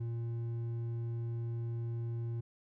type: tone with hard clipping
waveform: sine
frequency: 116.54 Hz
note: A#2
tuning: in tune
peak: -36 dBFS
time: 0-2.41 s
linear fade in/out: 10 ms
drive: 5 dB
effects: none